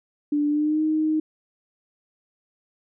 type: tone with pitch glide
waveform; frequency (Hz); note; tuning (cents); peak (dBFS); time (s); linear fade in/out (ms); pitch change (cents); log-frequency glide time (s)
sine; 293.7 to 311.2; D4 to D#4; 0 to 0; -19; 0.32-1.2; 5; +100; 0.48-0.82
effects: none